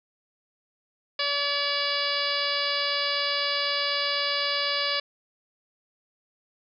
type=harmonic tone with a mistuned harmonic; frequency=572 Hz; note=D5; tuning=46 cents flat; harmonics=1 / 2 / 3 / 4 / 5 / 6 / 7 / 8 / 9; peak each=-33 / -33 / -33 / -33 / -33 / -33 / -33 / -33 / -33 dBFS; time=1.19-5 s; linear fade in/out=5 ms; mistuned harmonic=9; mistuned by=-64 cents; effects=none